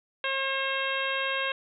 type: harmonic tone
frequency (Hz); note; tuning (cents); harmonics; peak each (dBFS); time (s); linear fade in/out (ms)
538; C5; +48; 1 / 2 / 3 / 4 / 5 / 6 / 7; -34 / -34 / -32 / -36 / -33 / -36 / -39; 0.24-1.52; 2
effects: none